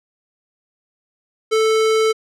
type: tone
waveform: square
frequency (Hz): 440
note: A4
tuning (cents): 0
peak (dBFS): -14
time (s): 1.51-2.13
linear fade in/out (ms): 20
effects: low-pass 8000 Hz 12 dB/octave